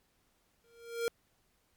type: tone with exponential growth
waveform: square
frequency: 466.2 Hz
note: A#4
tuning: in tune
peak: -28 dBFS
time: 0.64-1.08 s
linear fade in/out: 0 ms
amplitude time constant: 94 ms
effects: pink hiss -73 dBFS RMS until 1.76 s + MP3 96 kbps